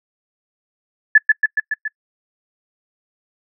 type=tone with echo; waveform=sine; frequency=1726 Hz; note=A6; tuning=34 cents flat; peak=-4 dBFS; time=1.15-1.18 s; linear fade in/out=5 ms; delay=140 ms; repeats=5; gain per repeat=-3 dB; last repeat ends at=1.88 s; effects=noise-tail reverb RT60 0.1 s tail -26 dB re dry